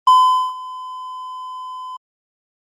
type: tone with ADSR envelope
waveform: triangle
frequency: 1017 Hz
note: C6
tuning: 50 cents flat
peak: -4 dBFS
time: 0.07-1.97 s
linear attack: 4 ms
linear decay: 460 ms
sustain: -22 dB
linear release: 9 ms
effects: Opus 24 kbps